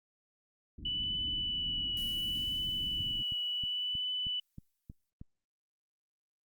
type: low-pass noise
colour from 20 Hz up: pink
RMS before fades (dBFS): -45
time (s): 0.78-3.23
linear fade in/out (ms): 5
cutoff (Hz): 320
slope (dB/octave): 48
type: tone with vibrato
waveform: sine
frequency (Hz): 2968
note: F#7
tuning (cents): +5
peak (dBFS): -32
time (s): 0.85-4.4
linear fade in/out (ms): 5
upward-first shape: triangle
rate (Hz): 0.69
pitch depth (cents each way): 17
type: noise with exponential decay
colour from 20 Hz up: blue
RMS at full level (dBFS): -47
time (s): 1.97-5.1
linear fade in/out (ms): 0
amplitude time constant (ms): 680
type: click train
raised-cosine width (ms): 5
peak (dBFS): -33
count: 11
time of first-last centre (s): 2.06-5.215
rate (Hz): 3.17
effects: Opus 48 kbps